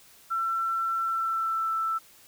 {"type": "tone with pitch glide", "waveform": "sine", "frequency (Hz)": [1345, 1325.7], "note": ["E6", "E6"], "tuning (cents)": [34, 9], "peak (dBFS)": -25, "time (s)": [0.3, 1.99], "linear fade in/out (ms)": 20, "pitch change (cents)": -25, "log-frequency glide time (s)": [1.02, 1.74], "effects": ["white hiss -55 dBFS RMS until 2.27 s"]}